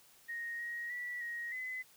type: tone with pitch steps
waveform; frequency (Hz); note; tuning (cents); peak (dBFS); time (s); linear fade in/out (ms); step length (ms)
sine; 1867 / 1886 / 1952 / 1885 / 2022; A#6 / A#6 / B6 / A#6 / B6; +2 / +20 / -21 / +19 / +40; -38; 0.28-1.83; 20; 310
effects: white hiss -63 dBFS RMS until 1.96 s